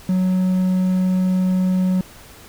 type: tone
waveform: triangle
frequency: 185 Hz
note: F#3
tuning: in tune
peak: -13 dBFS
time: 0.09-2.01 s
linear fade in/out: 2 ms
effects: pink hiss -43 dBFS RMS until 2.48 s